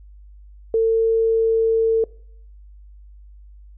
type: tone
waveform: sine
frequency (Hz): 449.9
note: A4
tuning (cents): +39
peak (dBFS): -14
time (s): 0.74-2.04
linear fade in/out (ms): 2
effects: noise-tail reverb RT60 0.6 s tail -23 dB re dry + added 50 Hz sine -41 dBFS peak until 3.77 s